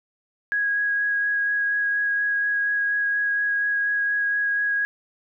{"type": "tone with vibrato", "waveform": "sine", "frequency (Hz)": 1653, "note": "G#6", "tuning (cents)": -9, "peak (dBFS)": -20, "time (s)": [0.52, 4.85], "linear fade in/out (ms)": 0, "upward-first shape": "sine", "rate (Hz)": 4.2, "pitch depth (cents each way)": 10, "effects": []}